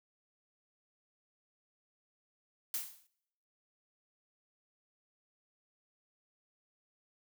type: noise with exponential decay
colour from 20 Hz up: blue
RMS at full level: -33 dBFS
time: 2.74-3.07 s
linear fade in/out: 2 ms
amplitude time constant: 71 ms
effects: noise-tail reverb RT60 0.8 s tail -24 dB re dry